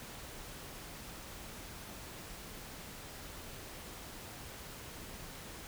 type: silence
effects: pink hiss -48 dBFS RMS until 5.67 s